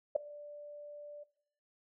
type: tone with ADSR envelope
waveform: sine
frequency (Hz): 587.3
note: D5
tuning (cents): 0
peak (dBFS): -22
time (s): 0.15-1.24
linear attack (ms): 10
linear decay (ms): 5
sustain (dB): -23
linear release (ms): 13
effects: noise-tail reverb RT60 0.7 s tail -19 dB re dry